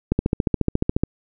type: click train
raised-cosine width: 3 ms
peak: -5 dBFS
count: 14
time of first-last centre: 0.12-1.035 s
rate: 14.2 Hz
effects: none